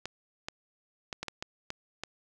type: clicks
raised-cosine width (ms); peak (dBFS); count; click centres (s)
0.2; -18; 8; 0.056 / 0.485 / 1.128 / 1.23 / 1.283 / 1.425 / 1.704 / 2.036
effects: none